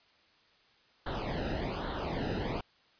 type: noise with flanger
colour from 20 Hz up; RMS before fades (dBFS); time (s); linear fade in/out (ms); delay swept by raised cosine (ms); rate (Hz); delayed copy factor
brown; -35; 1.06-2.61; 5; 0.4 to 0.91; 1.2; -0.8
effects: white hiss -65 dBFS RMS until 2.99 s + resampled to 11025 Hz